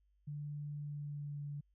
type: tone with pitch glide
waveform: sine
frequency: 146.83 to 144.64 Hz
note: D3 to D3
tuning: 0 to -26 cents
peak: -40 dBFS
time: 0.27-1.61 s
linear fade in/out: 10 ms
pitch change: -26 cents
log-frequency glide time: 0.75-1.44 s
effects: added 50 Hz sine -70 dBFS peak until 1.74 s